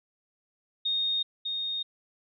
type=tone pair in turn; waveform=sine; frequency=3700 / 3700 Hz; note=A#7 / A#7; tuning=-14 / -14 cents; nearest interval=unison; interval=0 cents; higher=neither; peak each=-25 / -29 dBFS; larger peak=first; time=0.85-1.23 / 1.45-1.83 s; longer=neither; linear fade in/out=10 ms; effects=none